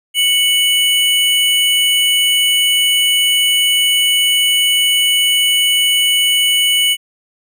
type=tone pair together; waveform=square; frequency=2219 / 2963 Hz; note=C#7 / F#7; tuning=+1 / +2 cents; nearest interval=perfect fourth; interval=501 cents; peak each=-19 / -12 dBFS; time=0.14-6.97 s; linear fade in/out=50 ms; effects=none